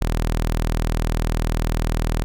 sawtooth tone, 40.02 Hz, D#1, 50 cents sharp, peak -15 dBFS, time 0.01-2.24 s, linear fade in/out 0 ms, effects none

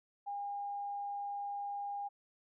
sine tone, 809 Hz, G#5, 46 cents flat, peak -37 dBFS, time 0.26-2.09 s, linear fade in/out 20 ms, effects none

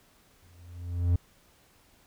triangle tone with exponential growth, 87.31 Hz, F2, in tune, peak -17 dBFS, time 0.42-1.16 s, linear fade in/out 5 ms, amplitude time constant 160 ms, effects pink hiss -62 dBFS RMS until 2.06 s

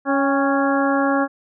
harmonic tone with a mistuned harmonic, 277.2 Hz, C#4, in tune, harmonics 1 / 2 / 3 / 4 / 5 / 6, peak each -19 / -22 / -24 / -25 / -26 / -27 dBFS, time 0.05-1.28 s, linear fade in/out 50 ms, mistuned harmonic 3, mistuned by -40 cents, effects none

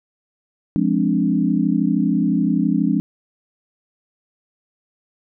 sine chord, D half-diminished seventh, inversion first, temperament equal, 174.61 / 207.7 / 261.6 / 293.7 Hz, F3 / Ab3 / C4 / D4, 0 / 0 / 0 / 0 cents, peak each -21 / -20 / -21 / -21 dBFS, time 0.76-3 s, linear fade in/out 0 ms, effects none

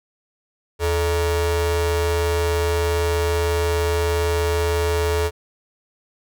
45% pulse ring-modulated tone, 255.2 Hz, C4, 43 cents flat, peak -15 dBFS, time 0.79-5.31 s, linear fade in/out 50 ms, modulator 176 Hz, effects none

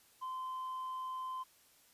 sine tone with tanh clipping, 1033 Hz, C6, 22 cents flat, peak -39 dBFS, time 0.21-1.44 s, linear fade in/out 20 ms, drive 1 dB, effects white hiss -66 dBFS RMS until 1.93 s + resampled to 32000 Hz

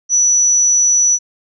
sine tone, 5920 Hz, F#8, in tune, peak -9 dBFS, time 0.09-1.19 s, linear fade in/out 50 ms, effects none

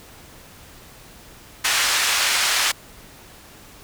pink band-pass noise, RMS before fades -20 dBFS, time 1.64-2.72 s, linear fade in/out 10 ms, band 1400 to 8500 Hz, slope 12 dB/octave, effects pink hiss -45 dBFS RMS until 3.83 s

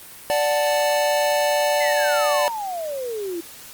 square chord, D major, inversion none, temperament equal, 587.3 / 740 / 880 Hz, D5 / F#5 / A5, 0 / 0 / 0 cents, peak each -20 / -26 / -26 dBFS, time 0.3-2.48 s, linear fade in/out 0 ms
sine exponential sweep, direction down, 2097 to 327.6 Hz, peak -25 dBFS, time 1.8-3.41 s, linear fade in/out 10 ms
effects white hiss -41 dBFS RMS until 3.73 s + Opus 32 kbps

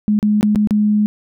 sine tone with dropouts, 210 Hz, G#3, 19 cents sharp, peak -11 dBFS, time 0.08-1.06 s, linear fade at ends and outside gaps 0 ms, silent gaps 0.19-0.228 / 0.41-0.429 / 0.549-0.558 / 0.673-0.708 s, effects none

